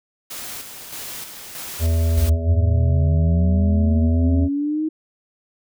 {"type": "noise with tremolo", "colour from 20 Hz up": "white", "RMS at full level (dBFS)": -32, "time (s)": [0.3, 2.3], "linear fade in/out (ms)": 10, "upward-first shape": "square", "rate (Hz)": 1.6, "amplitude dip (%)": 45}
{"type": "harmonic tone", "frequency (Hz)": 82.41, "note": "E2", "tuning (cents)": 0, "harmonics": [1, 3, 5, 7, 8], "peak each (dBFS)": [-15, -31, -35, -34, -35], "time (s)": [1.79, 4.49], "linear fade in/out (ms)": 50}
{"type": "linear sweep", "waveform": "sine", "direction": "up", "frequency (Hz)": [58.6, 316.8], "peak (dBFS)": -19, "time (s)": [2.16, 4.89], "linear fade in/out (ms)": 10}
{"effects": []}